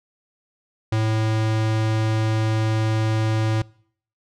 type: tone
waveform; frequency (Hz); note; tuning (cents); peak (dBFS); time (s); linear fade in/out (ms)
square; 109.9; A2; -2; -19; 0.92-3.62; 5
effects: noise-tail reverb RT60 0.6 s tail -24 dB re dry + low-pass 6000 Hz 12 dB/octave